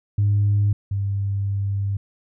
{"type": "tone pair in turn", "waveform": "sine", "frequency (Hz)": [102.3, 99.39], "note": ["G#2", "G2"], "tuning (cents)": [-26, 24], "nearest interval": "unison", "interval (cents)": 50, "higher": "first", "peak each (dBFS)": [-14, -20], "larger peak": "first", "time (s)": [[0.18, 0.73], [0.91, 1.97]], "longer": "second", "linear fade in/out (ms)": 5, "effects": ["tanh soft clip ceiling -12 dBFS"]}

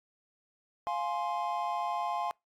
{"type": "chord", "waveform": "triangle", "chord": "F minor", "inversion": "none", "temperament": "just", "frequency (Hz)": [698.5, 838.1, 1047.7], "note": ["F5", "Ab5", "C6"], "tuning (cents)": [0, 16, 2], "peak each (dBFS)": -33, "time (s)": [0.87, 2.31], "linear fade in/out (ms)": 0, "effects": ["noise-tail reverb RT60 0.2 s tail -26 dB re dry", "AAC 64 kbps"]}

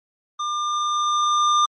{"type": "tone with level ramp", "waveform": "square", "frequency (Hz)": 1200, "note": "D6", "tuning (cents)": 37, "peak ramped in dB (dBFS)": [-24, -15], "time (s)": [0.39, 1.66], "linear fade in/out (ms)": 10, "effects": ["low-pass 11000 Hz 12 dB/octave", "MP3 32 kbps"]}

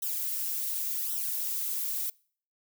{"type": "noise with flanger", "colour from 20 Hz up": "violet", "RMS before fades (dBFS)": -32, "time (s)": [0.02, 2.1], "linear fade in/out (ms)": 5, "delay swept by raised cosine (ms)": [0.43, 4.23], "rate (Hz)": 0.9, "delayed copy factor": -0.75, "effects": ["noise-tail reverb RT60 0.5 s tail -25 dB re dry"]}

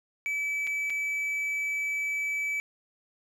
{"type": "tone with dropouts", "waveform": "triangle", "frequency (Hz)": 2300, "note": "D7", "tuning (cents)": -37, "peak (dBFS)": -26, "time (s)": [0.26, 2.6], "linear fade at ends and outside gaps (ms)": 0, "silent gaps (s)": [[0.669, 0.673], [0.899, 0.903]], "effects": []}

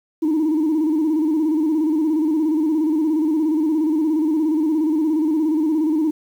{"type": "tone with vibrato", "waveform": "sine", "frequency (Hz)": 311.1, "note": "D#4", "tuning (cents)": 0, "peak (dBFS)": -14, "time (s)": [0.22, 6.11], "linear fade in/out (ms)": 10, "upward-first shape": "square", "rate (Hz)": 17, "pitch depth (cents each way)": 67, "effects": ["tanh soft clip ceiling -13 dBFS", "8-bit"]}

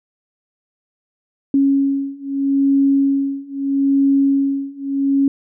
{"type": "beating tone pair", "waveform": "sine", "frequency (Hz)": [275.4, 276.18], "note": ["C#4", "C#4"], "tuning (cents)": [-11, -6], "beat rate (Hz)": 0.78, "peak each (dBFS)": [-17, -16], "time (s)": [1.54, 5.28], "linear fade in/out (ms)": 2, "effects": []}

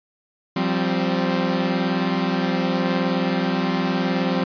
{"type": "chord", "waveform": "sawtooth", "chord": "F suspended second", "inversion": "none", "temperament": "equal with one note detuned", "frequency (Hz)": [174.61, 193.75, 261.6], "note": ["F3", "G3", "C4"], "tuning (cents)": [0, -20, 0], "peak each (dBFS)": -20, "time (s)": [0.56, 4.44], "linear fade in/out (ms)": 5, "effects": ["resampled to 11025 Hz"]}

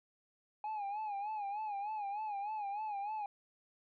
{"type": "tone with vibrato", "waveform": "sine", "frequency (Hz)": 830.6, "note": "G#5", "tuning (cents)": 0, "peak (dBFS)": -34, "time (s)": [0.64, 3.26], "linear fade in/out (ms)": 2, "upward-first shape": "sine", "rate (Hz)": 3.3, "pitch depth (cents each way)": 86, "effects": ["tanh soft clip ceiling -36 dBFS"]}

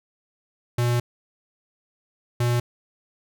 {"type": "tone bursts at uneven times", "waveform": "square", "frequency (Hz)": 120.6, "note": "B2", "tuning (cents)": -41, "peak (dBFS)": -20, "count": 2, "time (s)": [[0.78, 1], [2.4, 2.6]], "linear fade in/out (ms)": 5, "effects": []}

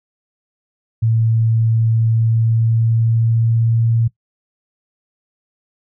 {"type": "tone with pitch glide", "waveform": "sine", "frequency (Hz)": [113.1, 114.94], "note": ["A2", "A#2"], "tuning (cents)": [48, -24], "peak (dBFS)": -12, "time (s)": [1.02, 4.08], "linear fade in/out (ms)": 10, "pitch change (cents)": 28, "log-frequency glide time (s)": [2.08, 3.95], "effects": ["noise-tail reverb RT60 0.1 s tail -19 dB re dry"]}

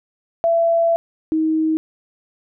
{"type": "tone pair in turn", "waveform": "sine", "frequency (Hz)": [670, 316.2], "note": ["E5", "D#4"], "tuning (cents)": [28, 28], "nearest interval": "octave + minor second", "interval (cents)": 1300, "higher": "first", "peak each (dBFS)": [-13, -15], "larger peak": "first", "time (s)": [[0.44, 0.96], [1.32, 1.77]], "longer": "first", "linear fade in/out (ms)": 0, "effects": []}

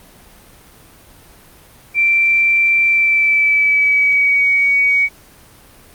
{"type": "tone with pitch glide", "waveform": "sine", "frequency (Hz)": [2349, 2251], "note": ["D7", "C#7"], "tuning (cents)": [0, 26], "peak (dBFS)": -10, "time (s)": [1.94, 5.09], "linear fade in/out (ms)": 50, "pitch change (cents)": -74, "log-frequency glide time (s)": [2.86, 4.44], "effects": ["pink hiss -44 dBFS RMS until 5.94 s", "Opus 32 kbps"]}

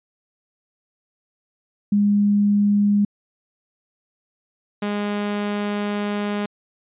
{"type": "tone pair in turn", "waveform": ["sine", "sawtooth"], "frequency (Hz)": [204.6, 205.9], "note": ["G#3", "G#3"], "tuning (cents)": [-26, -15], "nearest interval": "unison", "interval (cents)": 11, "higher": "second", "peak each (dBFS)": [-14, -18], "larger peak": "first", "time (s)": [[1.92, 3.05], [4.82, 6.46]], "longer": "second", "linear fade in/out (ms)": 5, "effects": ["resampled to 8000 Hz"]}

